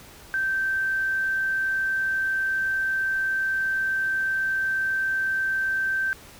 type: tone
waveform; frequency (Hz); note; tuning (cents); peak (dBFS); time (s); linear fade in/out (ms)
sine; 1558; G6; -11; -22; 0.34-6.13; 0
effects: pink hiss -47 dBFS RMS until 6.39 s